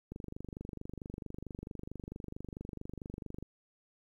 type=click train; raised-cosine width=3 ms; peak=-29 dBFS; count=82; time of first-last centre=0.12-3.426 s; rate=24.5 Hz; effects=11-bit